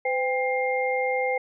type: tone cluster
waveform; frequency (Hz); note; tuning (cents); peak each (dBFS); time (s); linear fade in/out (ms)
sine; 509 / 796 / 2115; C5 / G5 / C7; -48 / +26 / +18; -25 / -28 / -28; 0.05-1.38; 5
effects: none